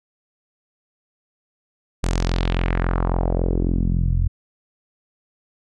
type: tone with low-pass filter sweep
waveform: sawtooth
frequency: 43.65 Hz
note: F1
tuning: in tune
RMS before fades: -20 dBFS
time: 2.03-4.28 s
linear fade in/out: 10 ms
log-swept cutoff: 8500 to 92 Hz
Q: 2.1
effects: none